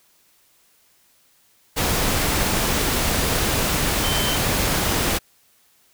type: tone in noise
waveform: sine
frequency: 3087 Hz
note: G7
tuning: 27 cents flat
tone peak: -26 dBFS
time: 4.03-4.37 s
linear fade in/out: 20 ms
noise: pink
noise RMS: -21 dBFS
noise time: 1.76-5.19 s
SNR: -8 dB
effects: white hiss -59 dBFS RMS until 5.93 s